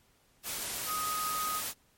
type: tone in noise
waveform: sine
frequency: 1251 Hz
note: D#6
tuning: 9 cents sharp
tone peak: -32 dBFS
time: 0.86-1.62 s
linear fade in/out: 50 ms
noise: white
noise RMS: -36 dBFS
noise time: 0.43-1.74 s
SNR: +1 dB
effects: pink hiss -67 dBFS RMS until 1.97 s + MP3 64 kbps

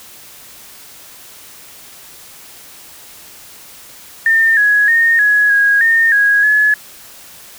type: tone with pitch steps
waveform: sine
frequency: 1808 / 1673 / 1839 / 1678 / 1645 / 1826 / 1651 / 1703 Hz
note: A6 / G#6 / A#6 / G#6 / G#6 / A#6 / G#6 / G#6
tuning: +47 / +12 / -24 / +17 / -17 / -36 / -11 / +43 cents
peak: -8 dBFS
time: 4.26-6.74 s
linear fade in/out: 2 ms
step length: 310 ms
effects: white hiss -38 dBFS RMS until 7.58 s

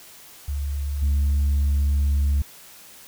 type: tone with level steps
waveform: sine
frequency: 71 Hz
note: C#2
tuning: 42 cents sharp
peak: -23 / -15 dBFS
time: 0.48-2.42 s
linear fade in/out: 5 ms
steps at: 1.01 s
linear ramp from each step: 20 ms
effects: tanh soft clip ceiling -16 dBFS + white hiss -46 dBFS RMS until 3.07 s

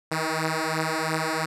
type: beating tone pair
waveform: 5% pulse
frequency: 157.6 / 160.5 Hz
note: D#3 / E3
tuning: +23 / -46 cents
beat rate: 2.9 Hz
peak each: -16 dBFS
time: 0.11-1.46 s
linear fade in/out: 10 ms
effects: low-pass 11000 Hz 12 dB/octave

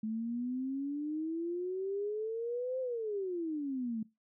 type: exponential two-way sweep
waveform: sine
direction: up then down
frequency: 215.4 to 523.3 to 215.4 Hz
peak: -33 dBFS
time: 0.03-4.03 s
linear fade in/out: 5 ms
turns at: 2.8 s
effects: noise-tail reverb RT60 0.2 s tail -20 dB re dry

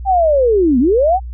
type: linear two-way sweep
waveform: sine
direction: down then up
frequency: 797 to 233.1 to 797 Hz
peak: -9 dBFS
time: 0.05-1.2 s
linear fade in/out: 50 ms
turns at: 0.79 s
effects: added 60 Hz sine -24 dBFS peak until 1.33 s

